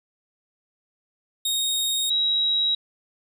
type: tone pair in turn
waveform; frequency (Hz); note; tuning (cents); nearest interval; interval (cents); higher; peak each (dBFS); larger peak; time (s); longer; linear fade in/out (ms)
sawtooth / sine; 3729 / 3849; A#7 / B7; 0 / -45; minor second; 55; second; -19; neither; 1.45-2.1 / 2.1-2.75; neither; 5
effects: none